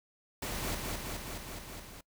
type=noise with echo; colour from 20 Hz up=pink; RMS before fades=-37 dBFS; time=0.42-0.75 s; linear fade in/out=5 ms; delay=210 ms; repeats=6; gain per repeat=-2 dB; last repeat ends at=2.01 s; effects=noise-tail reverb RT60 0.1 s tail -23 dB re dry